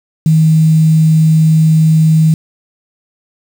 sine tone with quantisation, 158.4 Hz, D#3, 31 cents sharp, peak -5 dBFS, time 0.26-2.34 s, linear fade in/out 2 ms, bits 5, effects none

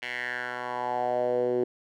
10% pulse tone with band-pass filter sweep, 123.47 Hz, B2, in tune, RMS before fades -29 dBFS, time 0.02-1.64 s, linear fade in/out 5 ms, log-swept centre 2400 to 370 Hz, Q 4.1, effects none

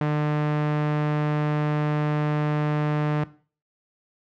sawtooth tone, 150 Hz, D3, 37 cents sharp, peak -17 dBFS, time 0.01-3.24 s, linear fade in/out 2 ms, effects noise-tail reverb RT60 0.4 s tail -17 dB re dry + low-pass 2000 Hz 12 dB/octave

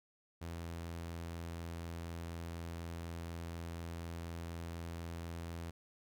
sawtooth tone, 84.1 Hz, E2, 35 cents sharp, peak -38 dBFS, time 0.41-5.71 s, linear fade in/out 10 ms, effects none

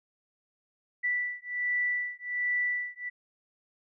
sine beating tone pair, 1968 / 1969.3 Hz, B6 / B6, -7 / -5 cents, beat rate 1.3 Hz, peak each -31 dBFS, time 1.03-3.1 s, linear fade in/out 20 ms, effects none

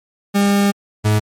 40% pulse tone pair in turn, 201.1 / 106.26 Hz, G3 / G#2, +44 / +40 cents, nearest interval major seventh, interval 1104 cents, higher first, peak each -11 dBFS, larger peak neither, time 0.34-0.72 / 1.04-1.2 s, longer first, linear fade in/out 20 ms, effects MP3 64 kbps

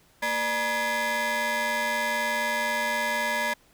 25% pulse ring-modulated tone, 363 Hz, F#4, 33 cents flat, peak -18 dBFS, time 0.22-3.54 s, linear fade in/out 10 ms, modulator 1320 Hz, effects pink hiss -60 dBFS RMS until 3.73 s

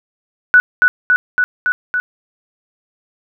sine tone with echo, 1480 Hz, F#6, in tune, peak -4 dBFS, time 0.54-0.6 s, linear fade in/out 0 ms, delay 280 ms, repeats 5, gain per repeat -2 dB, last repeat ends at 2 s, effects none

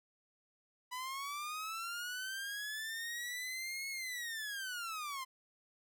sawtooth linear two-way sweep, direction up then down, 987 to 2190 to 1024 Hz, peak -36 dBFS, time 0.91-5.25 s, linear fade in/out 20 ms, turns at 3.89 s, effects none

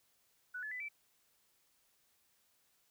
sine tone with pitch steps, 1480 / 1719.8 / 1998.5 / 2322 Hz, F#6 / A6 / B6 / D7, 0 / -40 / +20 / -20 cents, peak -40 dBFS, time 0.54-0.888 s, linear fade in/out 10 ms, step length 87 ms, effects white hiss -74 dBFS RMS until 2.9 s

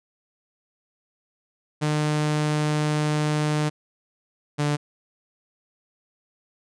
sawtooth tone pair in turn, 151.1 / 147.14 Hz, D3 / D3, +50 / +4 cents, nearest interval unison, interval 46 cents, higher first, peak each -17 dBFS, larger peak neither, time 1.81-3.7 / 4.58-4.77 s, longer first, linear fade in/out 20 ms, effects resampled to 22050 Hz

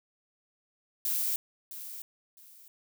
violet noise with echo, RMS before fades -30 dBFS, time 1.05-1.36 s, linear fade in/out 2 ms, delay 660 ms, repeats 2, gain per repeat -12 dB, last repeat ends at 2.68 s, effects none

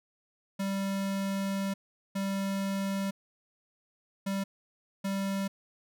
square tone bursts at uneven times, 195.7 Hz, G3, 3 cents flat, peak -30 dBFS, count 4, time 0.59-1.74 / 2.15-3.11 / 4.26-4.44 / 5.04-5.48 s, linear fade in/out 10 ms, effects none

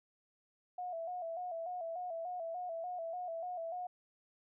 sine tone with vibrato, 691 Hz, F5, 19 cents flat, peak -38 dBFS, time 0.78-3.87 s, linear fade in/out 5 ms, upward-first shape square, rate 3.4 Hz, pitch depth 77 cents each way, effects none

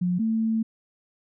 sine tone pair in turn, 178.6 / 223 Hz, F3 / A3, +39 / +23 cents, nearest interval major third, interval 384 cents, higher second, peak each -21 dBFS, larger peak neither, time 0.01-0.19 / 0.19-0.63 s, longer second, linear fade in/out 10 ms, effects none

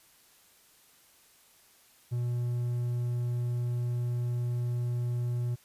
triangle tone, 121.2 Hz, B2, 32 cents flat, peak -26 dBFS, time 2.11-5.56 s, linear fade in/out 20 ms, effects white hiss -61 dBFS RMS until 5.64 s + resampled to 32000 Hz

